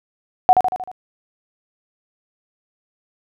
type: tone with echo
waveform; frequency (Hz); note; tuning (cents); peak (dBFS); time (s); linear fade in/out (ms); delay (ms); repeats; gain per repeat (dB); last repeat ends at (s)
sine; 740; F#5; 0; -5; 0.49-0.53; 0; 77; 5; -5; 0.915
effects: none